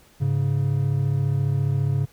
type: tone pair together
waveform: triangle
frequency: 103.91 / 138.59 Hz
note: G#2 / C#3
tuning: +1 / 0 cents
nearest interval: perfect fourth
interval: 499 cents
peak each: -22 / -19 dBFS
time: 0.2-2.06 s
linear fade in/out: 20 ms
effects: pink hiss -55 dBFS RMS until 2.12 s